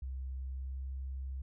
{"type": "tone with pitch glide", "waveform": "sine", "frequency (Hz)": [65.41, 66.25], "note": ["C2", "C2"], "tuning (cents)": [0, 22], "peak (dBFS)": -37, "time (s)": [0.02, 1.42], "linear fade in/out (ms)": 5, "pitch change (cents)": 22, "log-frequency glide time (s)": [0.36, 0.87], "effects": []}